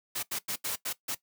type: noise bursts at uneven times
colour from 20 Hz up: white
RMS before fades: -33 dBFS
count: 6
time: 0.15-0.23 / 0.31-0.39 / 0.48-0.56 / 0.64-0.76 / 0.85-0.93 / 1.08-1.15 s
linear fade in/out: 10 ms
effects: noise-tail reverb RT60 0.1 s tail -17 dB re dry + high-pass 100 Hz 12 dB/octave